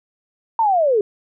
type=linear sweep; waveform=sine; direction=down; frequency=932.3 to 392 Hz; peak=-13 dBFS; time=0.59-1.01 s; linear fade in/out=2 ms; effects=none